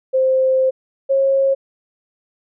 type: tone pair in turn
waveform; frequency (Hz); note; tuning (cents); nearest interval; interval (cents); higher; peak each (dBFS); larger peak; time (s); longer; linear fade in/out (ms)
sine; 523 / 542.3; C5 / C#5; -1 / -38; minor second; 63; second; -12; neither; 0.13-0.71 / 1.09-1.55; first; 20
effects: none